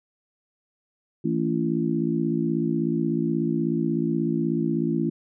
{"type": "harmonic tone with a mistuned harmonic", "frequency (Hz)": 56.4, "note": "A1", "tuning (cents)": 44, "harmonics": [3, 4, 5, 6], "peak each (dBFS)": [-27, -27, -27, -27], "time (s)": [1.24, 5.1], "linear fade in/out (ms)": 10, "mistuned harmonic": 3, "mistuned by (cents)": -64, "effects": []}